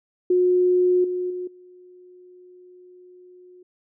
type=tone with level steps; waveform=sine; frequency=361.7 Hz; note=F#4; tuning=39 cents flat; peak=-15 / -23 / -27 / -45 dBFS; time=0.3-3.63 s; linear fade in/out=5 ms; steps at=1.04 / 1.3 / 1.47 s; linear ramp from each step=5 ms; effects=none